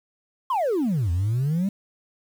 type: exponential two-way sweep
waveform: sine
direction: down then up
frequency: 1100 to 82.41 to 204.4 Hz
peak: -18 dBFS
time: 0.5-1.69 s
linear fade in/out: 5 ms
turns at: 1.11 s
effects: tanh soft clip ceiling -19 dBFS + 8-bit